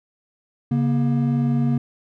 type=tone pair together; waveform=triangle; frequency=138.59 / 237 Hz; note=C#3 / A#3; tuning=0 / +29 cents; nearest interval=major sixth; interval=929 cents; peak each=-18 dBFS; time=0.71-1.78 s; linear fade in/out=5 ms; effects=none